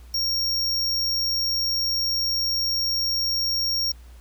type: tone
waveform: square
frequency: 5560 Hz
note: F8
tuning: 9 cents flat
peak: -22 dBFS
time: 0.14-3.92 s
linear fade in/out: 5 ms
effects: added 60 Hz sine -42 dBFS peak until 4.2 s + pink hiss -56 dBFS RMS until 4.2 s